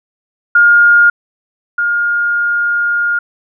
sine tone pair in turn, 1418 / 1418 Hz, F6 / F6, +26 / +26 cents, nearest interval unison, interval 0 cents, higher neither, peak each -4 / -11 dBFS, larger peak first, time 0.55-1.1 / 1.78-3.19 s, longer second, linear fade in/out 5 ms, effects none

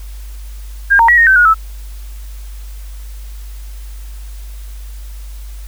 sine tone with pitch steps, 1609 / 921 / 1921 / 1854 / 1542 / 1445 / 1309 Hz, G6 / A#5 / B6 / A#6 / G6 / F#6 / E6, +45 / -21 / -48 / -10 / -29 / -41 / -13 cents, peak -5 dBFS, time 0.9-1.544 s, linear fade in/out 20 ms, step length 92 ms, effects added 50 Hz sine -26 dBFS peak until 5.67 s + white hiss -43 dBFS RMS until 5.67 s

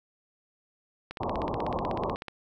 click train, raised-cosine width 0.3 ms, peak -21 dBFS, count 20, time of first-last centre 1.11-2.283 s, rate 16.2 Hz
white low-pass noise, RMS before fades -31 dBFS, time 1.2-2.16 s, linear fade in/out 10 ms, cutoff 1100 Hz, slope 96 dB/octave
effects none

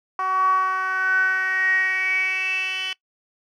10% pulse tone with band-pass filter sweep, 376.5 Hz, F#4, 30 cents sharp, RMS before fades -22 dBFS, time 0.19-2.93 s, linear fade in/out 2 ms, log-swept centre 1000 to 3100 Hz, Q 9.6, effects noise-tail reverb RT60 0.1 s tail -21 dB re dry

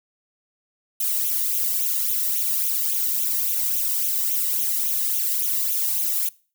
violet noise with flanger, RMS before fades -23 dBFS, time 1-6.29 s, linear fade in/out 5 ms, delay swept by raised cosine 0.3 to 1.07 ms, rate 3.6 Hz, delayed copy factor +0.75, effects noise-tail reverb RT60 0.4 s tail -23 dB re dry

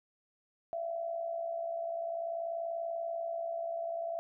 sine tone with amplitude modulation, 671 Hz, E5, 31 cents sharp, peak -31 dBFS, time 0.73-4.19 s, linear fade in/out 0 ms, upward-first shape sine, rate 60.5 Hz, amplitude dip 60%, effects none

